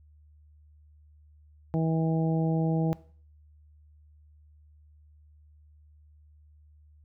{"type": "harmonic tone", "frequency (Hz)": 161.4, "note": "E3", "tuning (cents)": -36, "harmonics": [1, 2, 3, 4, 5], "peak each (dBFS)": [-25, -31, -35, -37, -39], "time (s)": [1.74, 2.93], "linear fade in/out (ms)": 0, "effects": ["noise-tail reverb RT60 0.5 s tail -19 dB re dry", "added 75 Hz sine -54 dBFS peak until 7.04 s"]}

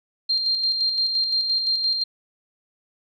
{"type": "tone with tremolo", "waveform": "sine", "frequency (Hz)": 4186, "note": "C8", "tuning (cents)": 0, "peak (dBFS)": -18, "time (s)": [0.29, 2.04], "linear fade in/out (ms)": 10, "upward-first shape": "square", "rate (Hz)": 5.8, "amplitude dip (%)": 40, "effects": []}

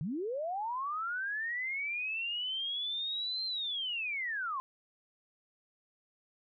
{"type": "linear two-way sweep", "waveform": "sine", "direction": "up then down", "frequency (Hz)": [133.1, 4168, 1016], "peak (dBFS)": -33, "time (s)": [0.01, 4.6], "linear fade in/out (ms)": 0, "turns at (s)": 3.45, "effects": []}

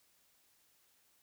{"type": "silence", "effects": ["white hiss -71 dBFS RMS until 1.22 s"]}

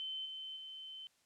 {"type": "tone with level steps", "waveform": "sine", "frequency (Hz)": 3072, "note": "G7", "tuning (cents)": -36, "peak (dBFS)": [-39, -43, -46], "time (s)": [0, 1.07], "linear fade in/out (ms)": 0, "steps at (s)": [0.25, 0.56], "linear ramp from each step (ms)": 10, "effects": ["white hiss -73 dBFS RMS until 1.25 s", "low-pass 9000 Hz 12 dB/octave"]}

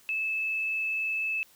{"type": "tone with frequency modulation", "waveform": "sine", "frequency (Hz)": 2613, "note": "E7", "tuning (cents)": -16, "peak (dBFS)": -27, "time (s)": [0.09, 1.43], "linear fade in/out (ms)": 0, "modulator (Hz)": 23.8, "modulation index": 0.66, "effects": ["white hiss -59 dBFS RMS until 1.55 s"]}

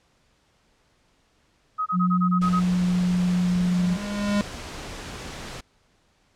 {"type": "tone bursts", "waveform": "sine", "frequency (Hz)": 1263, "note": "D#6", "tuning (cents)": 26, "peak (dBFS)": -22, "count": 8, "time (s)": [1.78, 2.605], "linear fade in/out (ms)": 20, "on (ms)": 83, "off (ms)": 23}
{"type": "tone with pitch glide", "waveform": "sine", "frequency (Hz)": [180.3, 178.74], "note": ["F#3", "F3"], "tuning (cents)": [-45, 40], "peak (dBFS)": -19, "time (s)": [1.92, 3.98], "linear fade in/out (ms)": 50, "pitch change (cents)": -15, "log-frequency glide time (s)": [2.12, 3.84]}
{"type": "noise", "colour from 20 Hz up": "pink", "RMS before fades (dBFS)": -36, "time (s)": [2.41, 5.61], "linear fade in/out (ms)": 10}
{"type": "tone with exponential growth", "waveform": "square", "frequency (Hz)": 204.4, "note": "G#3", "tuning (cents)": -27, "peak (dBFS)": -19, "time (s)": [3.21, 4.41], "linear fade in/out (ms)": 0, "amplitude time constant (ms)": 260}
{"effects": ["pink hiss -64 dBFS RMS until 6.35 s", "low-pass 7000 Hz 12 dB/octave"]}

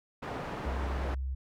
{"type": "low-pass noise", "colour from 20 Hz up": "white", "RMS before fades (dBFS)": -38, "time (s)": [0.22, 1.15], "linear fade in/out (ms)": 10, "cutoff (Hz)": 970, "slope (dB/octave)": 12}
{"type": "tone", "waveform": "sine", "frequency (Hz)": 65.9, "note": "C2", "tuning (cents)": 13, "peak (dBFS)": -31, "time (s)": [0.65, 1.35], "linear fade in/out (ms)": 10}
{"effects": []}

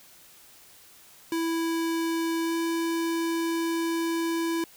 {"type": "tone with pitch glide", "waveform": "square", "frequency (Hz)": [330, 331.9], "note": ["E4", "E4"], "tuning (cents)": [2, 12], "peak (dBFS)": -26, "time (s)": [1.32, 4.64], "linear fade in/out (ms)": 2, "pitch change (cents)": 10, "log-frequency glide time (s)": [2.43, 2.54], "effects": ["white hiss -53 dBFS RMS until 4.76 s"]}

